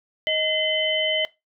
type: tone cluster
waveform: sine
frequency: 624 / 2050 / 3051 Hz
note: D#5 / C7 / G7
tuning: +5 / -36 / -48 cents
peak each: -25 / -25 / -23 dBFS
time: 0.27-1.25 s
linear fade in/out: 0 ms
effects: noise-tail reverb RT60 0.2 s tail -19 dB re dry